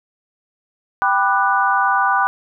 sine chord, G major seventh, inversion none, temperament equal with one note detuned, 784 / 987.8 / 1191.1 / 1480 Hz, G5 / B5 / D6 / F#6, 0 / 0 / +24 / 0 cents, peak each -19 dBFS, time 1.02-2.27 s, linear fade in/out 0 ms, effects none

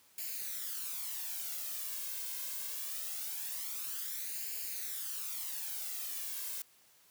blue noise with flanger, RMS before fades -40 dBFS, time 0.18-6.62 s, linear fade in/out 2 ms, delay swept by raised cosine 0.42 to 1.92 ms, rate 0.23 Hz, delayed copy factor +0.65, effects white hiss -65 dBFS RMS until 7.1 s + high-pass 80 Hz 12 dB/octave

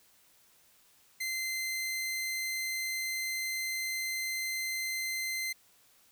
sawtooth tone, 2073 Hz, C7, 17 cents flat, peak -29 dBFS, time 1.2-5.53 s, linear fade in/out 10 ms, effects white hiss -64 dBFS RMS until 6.11 s

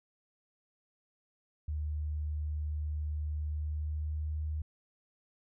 sine tone with pitch glide, 75.6 to 76.79 Hz, D#2 to D#2, -49 to -22 cents, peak -32 dBFS, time 1.68-4.62 s, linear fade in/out 5 ms, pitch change +27 cents, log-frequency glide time 3.42-4.44 s, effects none

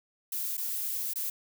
violet noise with dropouts, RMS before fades -33 dBFS, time 0.32-1.3 s, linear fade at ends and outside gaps 5 ms, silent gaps 0.57-0.577 / 1.136-1.157 s, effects none

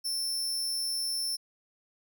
sawtooth tone, 5360 Hz, E8, 28 cents sharp, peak -27 dBFS, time 0.04-1.37 s, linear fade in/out 20 ms, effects none

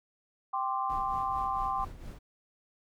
sine chord, G suspended fourth, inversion none, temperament just, 784 / 1045.3 / 1176 Hz, G5 / C6 / D6, 0 / -2 / +2 cents, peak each -33 / -32 / -35 dBFS, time 0.53-1.85 s, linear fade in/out 10 ms
brown noise with tremolo, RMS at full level -41 dBFS, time 0.89-2.19 s, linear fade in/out 10 ms, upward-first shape sine, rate 4.4 Hz, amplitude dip 60%
effects none

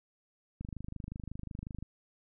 click train, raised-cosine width 5 ms, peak -28 dBFS, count 32, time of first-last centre 0.61-1.826 s, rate 25.5 Hz, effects none

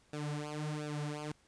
sawtooth tone with flanger, 149.8 Hz, D3, 35 cents sharp, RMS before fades -39 dBFS, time 0.13-1.32 s, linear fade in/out 5 ms, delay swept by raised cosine 0.95 to 6.15 ms, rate 1.4 Hz, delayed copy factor -0.95, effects pink hiss -68 dBFS RMS until 1.47 s + resampled to 22050 Hz

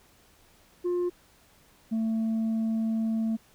sine tone pair in turn, 354.3 / 223.2 Hz, F4 / A3, +25 / +25 cents, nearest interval minor sixth, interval 800 cents, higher first, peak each -22 dBFS, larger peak neither, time 0.84-1.1 / 1.91-3.37 s, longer second, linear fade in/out 20 ms, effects tanh soft clip ceiling -24 dBFS + pink hiss -60 dBFS RMS until 3.54 s

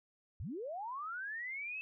sine linear sweep, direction up, 60 to 2637 Hz, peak -39 dBFS, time 0.4-1.81 s, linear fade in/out 0 ms, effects none

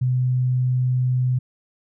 sine tone, 126.7 Hz, B2, 45 cents sharp, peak -17 dBFS, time 0.01-1.39 s, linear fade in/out 10 ms, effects none

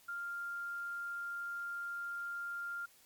sine tone with quantisation, 1396.9 Hz, F6, in tune, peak -38 dBFS, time 0.08-2.86 s, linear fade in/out 10 ms, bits 11, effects white hiss -64 dBFS RMS until 3.05 s + MP3 96 kbps

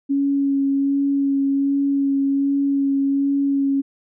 sine tone with vibrato, 277.4 Hz, C#4, 1 cent sharp, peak -16 dBFS, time 0.09-3.82 s, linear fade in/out 20 ms, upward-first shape sine, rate 1.3 Hz, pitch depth 13 cents each way, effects none

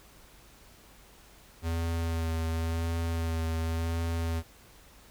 square tone with vibrato, 82.41 Hz, E2, in tune, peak -29 dBFS, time 1.62-4.43 s, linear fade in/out 50 ms, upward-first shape sine, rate 0.92 Hz, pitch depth 20 cents each way, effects added 50 Hz sine -59 dBFS peak until 5.1 s + pink hiss -56 dBFS RMS until 5.1 s

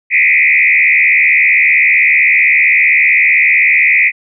sine tone with frequency modulation, 2230 Hz, C#7, 10 cents sharp, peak -6 dBFS, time 0.1-4.12 s, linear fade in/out 50 ms, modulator 75.6 Hz, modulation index 3.7, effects none

